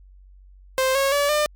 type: tone with pitch steps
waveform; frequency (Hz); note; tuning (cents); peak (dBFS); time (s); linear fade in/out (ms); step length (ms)
sawtooth; 523.3 / 547.7 / 573.3 / 600.1; C5 / C#5 / D5 / D5; 0 / -21 / -42 / +37; -14; 0.78-1.46; 0; 170
effects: added 47 Hz sine -45 dBFS peak until 1.55 s + MP3 96 kbps